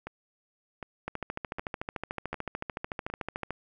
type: two click trains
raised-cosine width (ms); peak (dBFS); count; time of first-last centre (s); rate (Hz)
0.5; -18 / -22; 34 / 5; 1.08-3.506 / 0.07-3.1; 13.6 / 1.32
effects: none